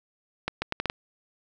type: accelerating click train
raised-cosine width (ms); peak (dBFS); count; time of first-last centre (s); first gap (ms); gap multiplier
0.3; -11; 6; 0.48-0.899; 140; 0.74
effects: none